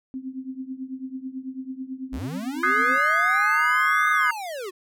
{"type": "tone with tremolo", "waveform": "sine", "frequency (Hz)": 261.6, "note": "C4", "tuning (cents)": 0, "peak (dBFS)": -27, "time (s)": [0.14, 2.98], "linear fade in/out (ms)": 0, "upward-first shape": "triangle", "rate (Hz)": 9.1, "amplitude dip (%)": 90}
{"type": "linear two-way sweep", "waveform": "square", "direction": "up then down", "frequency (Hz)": [40.42, 1229, 349.7], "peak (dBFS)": -31, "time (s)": [2.12, 4.71], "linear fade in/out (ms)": 20, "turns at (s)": 4.11}
{"type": "chord", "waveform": "sine", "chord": "Ab dominant seventh", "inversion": "second", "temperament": "equal with one note detuned", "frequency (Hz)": [1244.5, 1505.8, 1661.2, 2093], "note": ["Eb6", "Gb6", "Ab6", "C7"], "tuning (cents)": [0, 30, 0, 0], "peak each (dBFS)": [-21, -24, -25, -26], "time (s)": [2.63, 4.31], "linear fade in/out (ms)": 5}
{"effects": []}